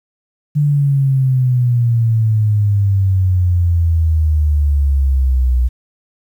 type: exponential sweep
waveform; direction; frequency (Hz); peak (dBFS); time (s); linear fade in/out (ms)
sine; down; 148.6 to 60.7; -10; 0.55-5.69; 20
effects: 8-bit